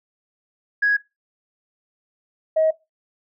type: tone pair in turn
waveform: sine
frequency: 1661.2 / 633.9 Hz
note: G#6 / D#5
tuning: 0 / +32 cents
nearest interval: octave + perfect fourth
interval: 1668 cents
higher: first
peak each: -14 dBFS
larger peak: neither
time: 0.82-0.97 / 2.56-2.71 s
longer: neither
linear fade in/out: 10 ms
effects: noise-tail reverb RT60 0.2 s tail -17 dB re dry + tanh soft clip ceiling -10 dBFS